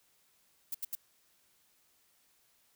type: noise bursts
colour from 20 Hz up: violet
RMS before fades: -36 dBFS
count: 3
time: 0.72-0.952 s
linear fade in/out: 5 ms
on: 26 ms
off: 77 ms
effects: white hiss -70 dBFS RMS until 2.75 s